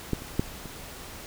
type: clicks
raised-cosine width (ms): 3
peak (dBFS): -12 / -27 / -10 / -27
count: 4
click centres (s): 0.133 / 0.221 / 0.395 / 0.657
effects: pink hiss -42 dBFS RMS until 1.26 s